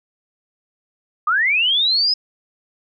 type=linear sweep; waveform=sine; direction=up; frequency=1174.7 to 5130 Hz; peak=-14 dBFS; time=1.27-2.14 s; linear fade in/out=5 ms; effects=none